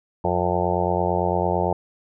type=harmonic tone; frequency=88.9 Hz; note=F2; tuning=31 cents sharp; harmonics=1 / 2 / 4 / 5 / 6 / 7 / 8 / 9 / 10; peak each=-28 / -28 / -28 / -28 / -28 / -28 / -28 / -28 / -28 dBFS; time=0.24-1.73 s; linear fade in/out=5 ms; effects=none